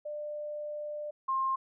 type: tone pair in turn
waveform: sine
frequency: 596 / 1062 Hz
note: D5 / C6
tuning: +25 / +25 cents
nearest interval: minor seventh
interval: 1000 cents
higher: second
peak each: -35 / -27 dBFS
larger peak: second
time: 0.05-1.11 / 1.28-1.56 s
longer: first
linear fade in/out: 10 ms
effects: none